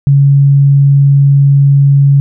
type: tone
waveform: sine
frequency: 139.9 Hz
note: C#3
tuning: 16 cents sharp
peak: -3 dBFS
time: 0.07-2.2 s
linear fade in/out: 0 ms
effects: none